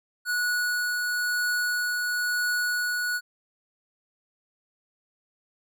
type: tone with tremolo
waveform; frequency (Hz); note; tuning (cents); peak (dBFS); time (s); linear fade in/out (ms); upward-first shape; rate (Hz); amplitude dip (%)
square; 1465; F#6; -18; -24; 0.25-3.21; 50; triangle; 1; 25
effects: none

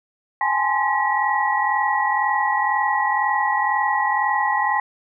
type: tone cluster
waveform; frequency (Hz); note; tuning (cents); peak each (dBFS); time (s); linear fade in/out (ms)
sine; 817 / 859 / 1040 / 1923; G#5 / A5 / C6 / B6; -29 / -42 / -11 / -47; -23; 0.41-4.8; 2
effects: none

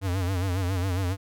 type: tone with vibrato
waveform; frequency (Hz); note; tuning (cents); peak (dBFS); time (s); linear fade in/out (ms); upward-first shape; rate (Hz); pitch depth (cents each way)
square; 92.5; F#2; 0; -25; 0.01-1.17; 50; sine; 7.3; 100
effects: none

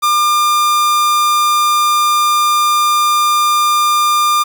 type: tone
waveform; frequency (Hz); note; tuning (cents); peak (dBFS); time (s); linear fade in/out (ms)
45% pulse; 1200; D6; +37; -10; 0.02-4.44; 20
effects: 7-bit

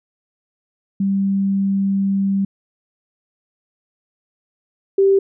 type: tone pair in turn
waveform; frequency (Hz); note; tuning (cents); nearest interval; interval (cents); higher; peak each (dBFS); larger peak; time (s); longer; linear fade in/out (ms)
sine; 196 / 390.9; G3 / G4; 0 / -5; octave; 1195; second; -15 / -10; second; 1-2.45 / 4.98-5.19; first; 5
effects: none

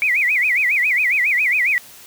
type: tone with vibrato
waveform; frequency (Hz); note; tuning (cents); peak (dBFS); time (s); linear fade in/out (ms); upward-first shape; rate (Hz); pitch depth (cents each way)
sine; 2214; C#7; -3; -14; 0.02-1.78; 0; sine; 7.3; 240
effects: white hiss -42 dBFS RMS until 2.06 s

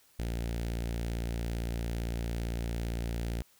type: tone with notch filter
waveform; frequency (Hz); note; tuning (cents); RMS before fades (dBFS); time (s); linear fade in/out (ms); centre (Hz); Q
sawtooth; 57.7; A#1; -17; -34; 0.19-3.42; 0; 1100; 1.3
effects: white hiss -64 dBFS RMS until 3.59 s

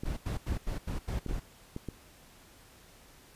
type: clicks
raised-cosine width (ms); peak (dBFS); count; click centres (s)
3; -24; 7; 0.035 / 0.522 / 0.567 / 1.263 / 1.311 / 1.764 / 1.887
type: noise bursts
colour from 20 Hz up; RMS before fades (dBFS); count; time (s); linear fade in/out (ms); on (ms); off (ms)
brown; -33; 7; 0.05-1.4; 10; 120; 85
effects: pink hiss -57 dBFS RMS until 3.35 s + resampled to 32000 Hz

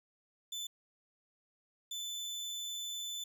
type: tone bursts at uneven times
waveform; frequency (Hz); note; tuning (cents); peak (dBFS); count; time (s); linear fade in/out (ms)
30% pulse; 3512; A7; -4; -36; 2; 0.52-0.67 / 1.91-3.24; 5
effects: none

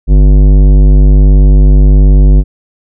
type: tone with tanh clipping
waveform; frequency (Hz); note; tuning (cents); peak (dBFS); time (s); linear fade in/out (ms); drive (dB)
sine; 49.33; G1; +12; -3; 0.07-2.44; 50; 15
effects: none

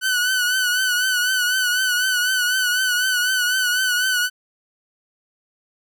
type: tone with vibrato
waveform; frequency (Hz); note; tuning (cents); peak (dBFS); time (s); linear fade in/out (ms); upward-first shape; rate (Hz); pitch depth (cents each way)
sawtooth; 1492; F#6; +14; -14; 0.01-4.3; 50; triangle; 4; 62
effects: none

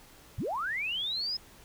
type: linear sweep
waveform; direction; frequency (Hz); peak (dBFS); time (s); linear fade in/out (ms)
sine; up; 56.1 to 5170; -30; 0.38-1.37; 5
effects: pink hiss -55 dBFS RMS until 1.64 s

